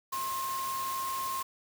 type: tone in noise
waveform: sine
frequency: 1065 Hz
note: C6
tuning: 30 cents sharp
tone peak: -32 dBFS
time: 0.12-1.43 s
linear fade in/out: 10 ms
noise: white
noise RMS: -40 dBFS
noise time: 0.12-1.43 s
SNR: +5 dB
effects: none